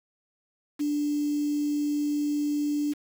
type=tone with quantisation; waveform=sine; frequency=293.7 Hz; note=D4; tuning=in tune; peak=-24 dBFS; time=0.79-2.94 s; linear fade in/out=20 ms; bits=7; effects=none

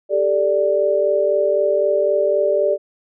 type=chord; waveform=sine; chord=G suspended second; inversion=none; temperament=equal with one note detuned; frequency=396.1 / 440 / 587.3 Hz; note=G4 / A4 / D5; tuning=+18 / 0 / 0 cents; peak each=-20 / -22 / -16 dBFS; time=0.09-2.78 s; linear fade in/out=50 ms; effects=none

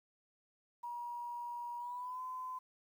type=tone with pitch glide; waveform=sine; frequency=957 to 1019.8 Hz; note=A#5 to C6; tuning=+45 to -45 cents; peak=-40 dBFS; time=0.83-2.59 s; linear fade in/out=10 ms; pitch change=+110 cents; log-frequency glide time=1.78-2.21 s; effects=11-bit

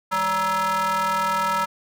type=ring-modulated tone; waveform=square; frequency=185 Hz; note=F#3; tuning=in tune; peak=-18 dBFS; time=0.11-1.66 s; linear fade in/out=20 ms; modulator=1130 Hz; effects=none

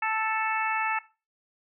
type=harmonic tone; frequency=440 Hz; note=A4; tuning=in tune; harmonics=2 / 3 / 4 / 5 / 6; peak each=-29 / -31 / -32 / -33 / -34 dBFS; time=0.02-0.99 s; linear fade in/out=5 ms; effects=noise-tail reverb RT60 0.3 s tail -18 dB re dry

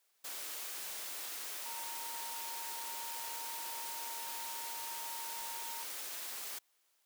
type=tone in noise; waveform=sine; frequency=924 Hz; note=A#5; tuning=16 cents flat; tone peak=-46 dBFS; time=1.65-5.84 s; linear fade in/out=10 ms; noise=white; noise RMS=-43 dBFS; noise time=0.24-6.59 s; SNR=-6 dB; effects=white hiss -75 dBFS RMS until 7.05 s + high-pass 400 Hz 12 dB/octave

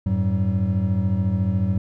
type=tone cluster; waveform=triangle; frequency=91.4 / 105.4 / 189.9 Hz; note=F#2 / G#2 / F#3; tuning=-21 / +26 / +45 cents; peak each=-21 dBFS; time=0.06-1.78 s; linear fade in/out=5 ms; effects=none

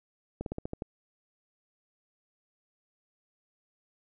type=slowing click train; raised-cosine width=2 ms; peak=-21 dBFS; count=7; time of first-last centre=0.41-0.821 s; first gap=52 ms; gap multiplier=1.11; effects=none

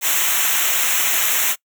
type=noise with comb filter; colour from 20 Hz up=white; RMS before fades=-18 dBFS; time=0.01-1.56 s; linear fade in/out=50 ms; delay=0.21 ms; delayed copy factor=-0.85; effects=noise-tail reverb RT60 0.1 s tail -23 dB re dry

